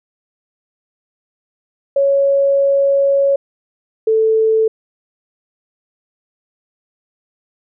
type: tone pair in turn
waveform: sine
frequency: 555 / 441.6 Hz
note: C#5 / A4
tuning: +2 / +6 cents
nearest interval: major third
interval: 396 cents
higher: first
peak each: -10 dBFS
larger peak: neither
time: 1.96-3.36 / 4.07-4.68 s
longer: first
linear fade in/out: 5 ms
effects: none